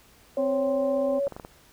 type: tone with pitch glide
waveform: sine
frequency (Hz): 554.4 to 559.9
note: C#5 to C#5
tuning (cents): 0 to +17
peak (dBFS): -23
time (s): 0.37-1.28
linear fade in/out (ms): 2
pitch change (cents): +17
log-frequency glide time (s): 0.51-0.94
type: harmonic tone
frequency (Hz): 261.6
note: C4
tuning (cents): 0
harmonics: 1 / 2 / 3 / 4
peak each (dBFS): -29 / -35 / -39 / -41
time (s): 0.37-1.2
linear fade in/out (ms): 20
type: clicks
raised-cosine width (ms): 1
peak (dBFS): -24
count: 5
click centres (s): 1.27 / 1.323 / 1.365 / 1.398 / 1.449
effects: pink hiss -56 dBFS RMS until 1.72 s